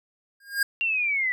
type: tone with exponential growth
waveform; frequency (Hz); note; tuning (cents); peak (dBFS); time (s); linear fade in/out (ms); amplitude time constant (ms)
square; 1618; G#6; -46; -18; 0.4-0.63; 5; 48
type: linear sweep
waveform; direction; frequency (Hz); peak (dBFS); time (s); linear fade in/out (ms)
sine; down; 2779 to 1954; -22; 0.81-1.32; 0
effects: none